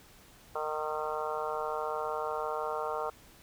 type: harmonic tone with a mistuned harmonic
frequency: 153.8 Hz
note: D#3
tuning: 20 cents flat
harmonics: 3 / 4 / 5 / 6 / 7 / 8 / 9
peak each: -37 / -38 / -39 / -40 / -40 / -41 / -42 dBFS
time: 0.55-3.1 s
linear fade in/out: 5 ms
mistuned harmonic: 9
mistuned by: -27 cents
effects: pink hiss -57 dBFS RMS until 3.42 s